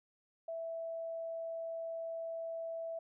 sine tone, 659.3 Hz, E5, in tune, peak -38 dBFS, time 0.48-2.99 s, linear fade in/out 5 ms, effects none

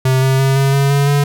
square tone with pitch steps, 130.81 / 132.79 / 134.8 / 136.84 / 138.91 / 141.01 / 143.14 Hz, C3 / C3 / C#3 / C#3 / C#3 / C#3 / D3, 0 / +26 / -48 / -22 / +4 / +30 / -44 cents, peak -11 dBFS, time 0.05-1.24 s, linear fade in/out 5 ms, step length 170 ms, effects none

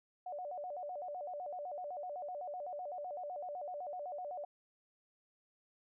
sine tone with vibrato, 653 Hz, E5, 17 cents flat, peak -40 dBFS, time 0.26-4.45 s, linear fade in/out 5 ms, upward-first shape square, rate 7.9 Hz, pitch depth 190 cents each way, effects none

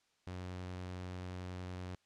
sawtooth tone, 91 Hz, F#2, 28 cents flat, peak -38 dBFS, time 0.27-1.95 s, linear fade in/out 0 ms, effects white hiss -75 dBFS RMS until 2.05 s + low-pass 6000 Hz 12 dB/octave

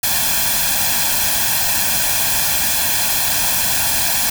white noise with comb filter, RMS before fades -17 dBFS, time 0.03-4.3 s, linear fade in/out 5 ms, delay 1.2 ms, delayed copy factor +0.75, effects none

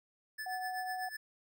square tone with tremolo, 1739 Hz, A6, 21 cents flat, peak -38 dBFS, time 0.38-1.17 s, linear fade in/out 10 ms, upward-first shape triangle, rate 8 Hz, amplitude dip 80%
sine tone, 740 Hz, F#5, in tune, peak -37 dBFS, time 0.46-1.09 s, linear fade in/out 5 ms
effects none

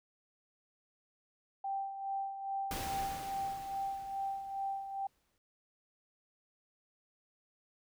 sine tone with tremolo, 784 Hz, G5, in tune, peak -33 dBFS, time 1.64-5.07 s, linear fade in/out 5 ms, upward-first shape sine, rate 2.4 Hz, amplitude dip 60%
pink noise with exponential decay, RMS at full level -39 dBFS, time 2.71-5.38 s, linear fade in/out 1 ms, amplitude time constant 580 ms
effects none

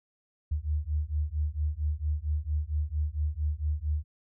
sine beating tone pair, 73.42 / 77.82 Hz, D2 / D#2, 0 / +1 cents, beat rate 4.4 Hz, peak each -30 dBFS, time 0.51-4.04 s, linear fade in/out 10 ms, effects none

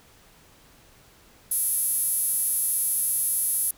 sawtooth tone with high-pass filter, 382.4 Hz, G4, 43 cents flat, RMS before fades -25 dBFS, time 1.51-3.71 s, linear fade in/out 5 ms, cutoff 11000 Hz, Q 8, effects pink hiss -55 dBFS RMS until 3.77 s

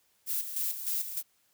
violet noise with tremolo, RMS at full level -31 dBFS, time 0.26-1.23 s, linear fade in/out 50 ms, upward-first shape square, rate 3.3 Hz, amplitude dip 60%, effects white hiss -70 dBFS RMS until 1.53 s

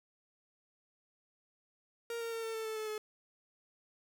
45% pulse tone with pitch steps, 466.2 / 460.6 / 455 / 449.5 / 444.1 / 438.8 / 433.5 / 428.2 Hz, A#4 / A#4 / A#4 / A4 / A4 / A4 / A4 / A4, 0 / -21 / -42 / +37 / +16 / -5 / -26 / -47 cents, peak -37 dBFS, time 2.1-2.98 s, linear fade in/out 2 ms, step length 110 ms, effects none

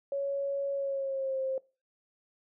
sine tone with pitch glide, 557 to 529.1 Hz, C#5 to C5, +8 to +19 cents, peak -29 dBFS, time 0.12-1.58 s, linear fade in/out 2 ms, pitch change -89 cents, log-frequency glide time 0.73-1.4 s, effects noise-tail reverb RT60 0.3 s tail -22 dB re dry

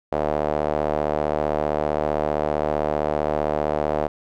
sawtooth tone with band-pass filter, 75.4 Hz, D2, 46 cents sharp, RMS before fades -23 dBFS, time 0.12-4.08 s, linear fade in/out 5 ms, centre 620 Hz, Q 2.4, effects none

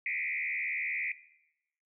sine tone with frequency modulation, 2217 Hz, C#7, in tune, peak -30 dBFS, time 0.06-1.12 s, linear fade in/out 2 ms, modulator 77.6 Hz, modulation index 3.4, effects noise-tail reverb RT60 0.9 s tail -19 dB re dry

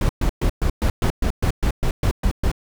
brown noise bursts, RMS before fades -18 dBFS, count 13, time 0.01-2.516 s, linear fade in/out 2 ms, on 82 ms, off 120 ms, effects none

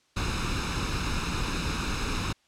pink noise with comb filter, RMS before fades -29 dBFS, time 0.16-2.33 s, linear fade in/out 10 ms, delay 0.77 ms, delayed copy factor +0.65, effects white hiss -66 dBFS RMS until 2.47 s + low-pass 6000 Hz 12 dB/octave

